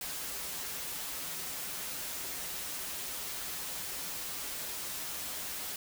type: noise with comb filter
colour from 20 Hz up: white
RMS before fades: -39 dBFS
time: 0.01-5.76 s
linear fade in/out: 2 ms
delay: 8.9 ms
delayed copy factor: -0.5
effects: none